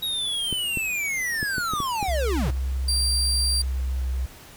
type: linear sweep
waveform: square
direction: down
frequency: 3823 to 87.31 Hz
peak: -25 dBFS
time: 0.02-2.51 s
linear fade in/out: 10 ms
type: clicks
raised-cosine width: 3 ms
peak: -17 dBFS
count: 7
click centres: 0.527 / 0.773 / 1.429 / 1.582 / 1.736 / 1.803 / 2.028 s
type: tone with pitch glide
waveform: sine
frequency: 65.41 to 64.32 Hz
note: C2 to C2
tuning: 0 to -29 cents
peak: -23 dBFS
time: 2.08-4.26 s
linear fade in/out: 5 ms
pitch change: -29 cents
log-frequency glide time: 3.06-4.15 s
type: tone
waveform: 30% pulse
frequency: 4713 Hz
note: D8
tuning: 5 cents sharp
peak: -19 dBFS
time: 2.88-3.62 s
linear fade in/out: 5 ms
effects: pink hiss -46 dBFS RMS until 4.56 s